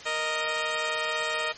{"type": "tone pair together", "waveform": "10% pulse", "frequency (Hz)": [466.2, 621.6], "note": ["A#4", "D#5"], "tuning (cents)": [0, -2], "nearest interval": "perfect fourth", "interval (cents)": 498, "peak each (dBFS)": [-24, -20], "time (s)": [0.05, 1.53], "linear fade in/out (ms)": 20, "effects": ["white hiss -44 dBFS RMS until 1.57 s", "MP3 32 kbps"]}